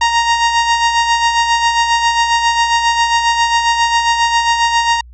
sawtooth tone with tremolo, 932.3 Hz, A#5, in tune, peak -5 dBFS, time 0.01-5.01 s, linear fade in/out 5 ms, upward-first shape sine, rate 7.4 Hz, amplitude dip 50%, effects added 60 Hz sine -35 dBFS peak until 5.13 s + resampled to 16000 Hz

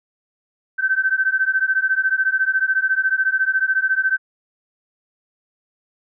sine beating tone pair, 1535 / 1549 Hz, G6 / G6, -37 / -21 cents, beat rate 14 Hz, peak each -19 dBFS, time 0.78-4.18 s, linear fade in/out 20 ms, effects none

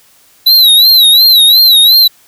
square tone with vibrato, 3948 Hz, B7, 1 cent flat, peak -3 dBFS, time 0.46-2.08 s, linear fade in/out 10 ms, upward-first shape sine, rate 2.8 Hz, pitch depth 110 cents each way, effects white hiss -46 dBFS RMS until 2.27 s

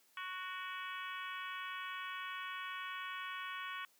harmonic tone with a mistuned harmonic, 370 Hz, F#4, in tune, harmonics 3 / 4 / 5 / 6 / 7 / 8 / 9, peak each -45 / -47 / -49 / -51 / -52 / -53 / -54 dBFS, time 0.17-3.85 s, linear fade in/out 2 ms, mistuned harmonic 6, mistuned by +38 cents, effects white hiss -70 dBFS RMS until 3.99 s + high-pass 200 Hz 12 dB/octave

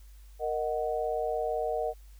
sine chord, D# minor, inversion second, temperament equal, 466.2 / 622.3 / 740 Hz, A#4 / D#5 / F#5, 0 / 0 / 0 cents, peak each -32 / -32 / -33 dBFS, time 0.39-1.94 s, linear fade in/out 50 ms, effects added 50 Hz sine -48 dBFS peak until 2.19 s + white hiss -64 dBFS RMS until 2.19 s

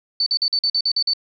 sine tone bursts, 4519 Hz, C#8, 33 cents sharp, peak -16 dBFS, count 9, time 0.2-1.135 s, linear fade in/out 2 ms, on 63 ms, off 46 ms, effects none

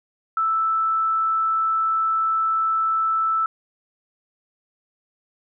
sine tone, 1318.5 Hz, E6, in tune, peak -18 dBFS, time 0.37-3.46 s, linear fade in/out 2 ms, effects none

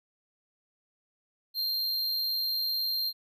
square tone with amplitude modulation, 4186 Hz, C8, in tune, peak -26 dBFS, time 1.54-3.13 s, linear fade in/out 50 ms, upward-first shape sine, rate 99.9 Hz, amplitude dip 50%, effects none

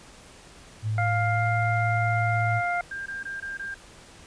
sine tone with pitch glide, 108.1 to 110.5 Hz, A2 to A2, -30 to +8 cents, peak -24 dBFS, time 0.82-2.62 s, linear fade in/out 50 ms, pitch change +38 cents, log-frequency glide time 1.3-1.43 s
harmonic tone, 702 Hz, F5, 9 cents sharp, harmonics 1 / 2 / 3, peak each -26 / -29 / -31 dBFS, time 0.98-2.81 s, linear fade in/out 2 ms
sine tone bursts, 1595 Hz, G6, 30 cents sharp, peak -31 dBFS, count 5, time 2.91-3.744 s, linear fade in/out 5 ms, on 150 ms, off 21 ms
effects pink hiss -49 dBFS RMS until 4.26 s + resampled to 22050 Hz

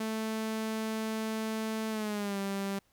sawtooth tone with pitch glide, 220 to 197.13 Hz, A3 to G3, 0 to +10 cents, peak -28 dBFS, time 0-2.79 s, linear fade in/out 5 ms, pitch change -190 cents, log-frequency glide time 1.9-2.38 s, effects pink hiss -70 dBFS RMS until 2.92 s

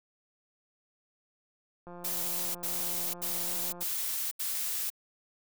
click train, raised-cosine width 1 ms, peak -33 dBFS, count 344, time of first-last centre 1.87-3.83 s, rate 175 Hz
blue noise bursts, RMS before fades -33 dBFS, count 5, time 2.04-4.902 s, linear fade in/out 10 ms, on 510 ms, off 78 ms
effects none

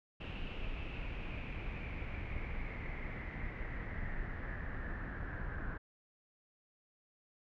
brown noise with low-pass filter sweep, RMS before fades -41 dBFS, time 0.2-5.78 s, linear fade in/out 10 ms, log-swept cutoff 2800 to 1600 Hz, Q 7.4, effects none

